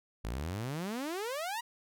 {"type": "exponential sweep", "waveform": "sawtooth", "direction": "up", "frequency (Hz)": [50.7, 979], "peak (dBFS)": -31, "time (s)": [0.24, 1.61], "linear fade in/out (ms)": 10, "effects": []}